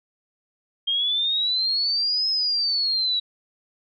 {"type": "exponential two-way sweep", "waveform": "sine", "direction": "up then down", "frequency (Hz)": [3200, 5170, 3880], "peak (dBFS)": -20, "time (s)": [0.87, 3.2], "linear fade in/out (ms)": 10, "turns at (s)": 2.29, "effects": []}